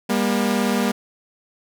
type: tone pair together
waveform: sawtooth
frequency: 200.7 / 238.7 Hz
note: G3 / A#3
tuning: +41 / +41 cents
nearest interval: minor third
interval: 300 cents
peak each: -17 dBFS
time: 0.09-0.92 s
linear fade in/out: 10 ms
effects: none